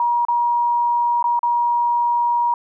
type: tone with dropouts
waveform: sine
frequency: 953 Hz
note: A#5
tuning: 38 cents sharp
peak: -15 dBFS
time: 0-2.54 s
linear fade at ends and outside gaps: 2 ms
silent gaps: 0.251-0.284 / 1.227-1.241 / 1.392-1.431 s
effects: none